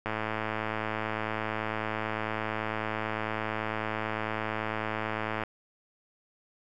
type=click train; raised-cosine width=0.5 ms; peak=-16 dBFS; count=587; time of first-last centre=0.06-5.436 s; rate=109 Hz; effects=none